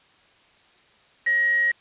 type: tone with quantisation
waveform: sine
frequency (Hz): 1894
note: A#6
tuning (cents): +27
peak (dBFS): -18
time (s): 1.26-1.72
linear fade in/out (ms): 10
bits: 5
effects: white hiss -57 dBFS RMS until 1.8 s + resampled to 8000 Hz